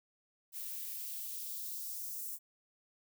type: noise with high-pass filter sweep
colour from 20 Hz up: violet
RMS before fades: -42 dBFS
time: 0.52-2.39 s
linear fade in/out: 50 ms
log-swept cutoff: 1600 to 7400 Hz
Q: 1.3
effects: none